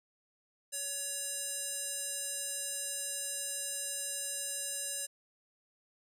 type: tone with band-pass filter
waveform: square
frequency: 563 Hz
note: C#5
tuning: 27 cents sharp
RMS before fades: -38 dBFS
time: 0.72-5.07 s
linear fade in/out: 20 ms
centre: 8900 Hz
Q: 2.8
effects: none